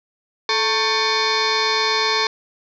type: tone with frequency modulation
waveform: sine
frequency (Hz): 1568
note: G6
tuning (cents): 0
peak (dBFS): -16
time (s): 0.49-2.27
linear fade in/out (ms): 2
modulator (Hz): 668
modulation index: 5.1
effects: none